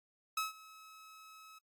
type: tone with ADSR envelope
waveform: sawtooth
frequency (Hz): 1288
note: E6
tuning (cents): -41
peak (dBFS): -28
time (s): 0.37-1.59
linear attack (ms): 4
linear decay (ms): 150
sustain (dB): -22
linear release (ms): 11
effects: AAC 64 kbps